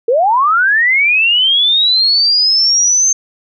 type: linear sweep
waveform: sine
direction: up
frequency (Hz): 440 to 6350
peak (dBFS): -8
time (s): 0.08-3.13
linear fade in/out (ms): 5
effects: none